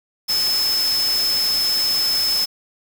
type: tone in noise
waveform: sine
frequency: 5220 Hz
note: E8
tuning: 18 cents flat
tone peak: -17 dBFS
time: 0.28-2.46 s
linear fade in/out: 20 ms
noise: white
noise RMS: -27 dBFS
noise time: 0.28-2.46 s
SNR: +7 dB
effects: none

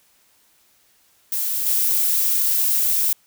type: noise with level steps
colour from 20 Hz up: violet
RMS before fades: -23 / -19 dBFS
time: 1.32-3.13 s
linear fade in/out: 2 ms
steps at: 1.66 s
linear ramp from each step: 5 ms
effects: white hiss -59 dBFS RMS until 3.26 s

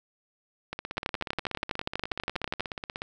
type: two click trains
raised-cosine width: 0.3 ms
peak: -18 / -12 dBFS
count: 39 / 21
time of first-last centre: 0.73-3.019 / 0.98-2.606 s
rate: 16.6 / 12.3 Hz
effects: none

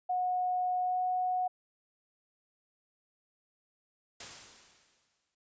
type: tone with pitch glide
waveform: sine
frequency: 729 to 733.6 Hz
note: F#5 to F#5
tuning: -26 to -15 cents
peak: -28 dBFS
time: 0.09-1.48 s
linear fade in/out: 10 ms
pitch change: +11 cents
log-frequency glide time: 0.82-0.99 s
type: noise with exponential decay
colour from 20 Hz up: white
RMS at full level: -42 dBFS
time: 4.2-5.35 s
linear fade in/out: 5 ms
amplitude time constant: 250 ms
effects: resampled to 16000 Hz

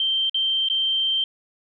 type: tone with dropouts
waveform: sine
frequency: 3136 Hz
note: G7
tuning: in tune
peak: -19 dBFS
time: 0-1.24 s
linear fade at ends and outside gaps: 2 ms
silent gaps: 0.296-0.344 / 0.686-0.699 s
effects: none

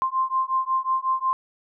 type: beating tone pair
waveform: sine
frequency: 1046.5 / 1052 Hz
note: C6 / C6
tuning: 0 / +9 cents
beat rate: 5.5 Hz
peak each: -24 dBFS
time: 0.02-1.33 s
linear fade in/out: 0 ms
effects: none

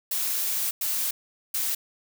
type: noise bursts at uneven times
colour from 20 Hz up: blue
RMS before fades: -27 dBFS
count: 3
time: 0.11-0.71 / 0.81-1.11 / 1.54-1.75 s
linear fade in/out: 5 ms
effects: none

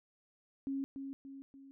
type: tone with echo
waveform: sine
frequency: 272.9 Hz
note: C#4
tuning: 27 cents flat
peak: -34 dBFS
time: 0.67-0.84 s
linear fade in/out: 0 ms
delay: 290 ms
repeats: 3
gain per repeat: -6 dB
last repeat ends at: 1.71 s
effects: none

